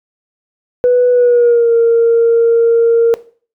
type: tone with pitch glide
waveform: sine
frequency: 493.5 to 463.1 Hz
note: B4 to A#4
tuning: -1 to -11 cents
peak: -5 dBFS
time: 0.84-3.14 s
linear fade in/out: 0 ms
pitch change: -110 cents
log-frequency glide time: 1.11-1.74 s
effects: noise-tail reverb RT60 0.4 s tail -17 dB re dry + tanh soft clip ceiling -3 dBFS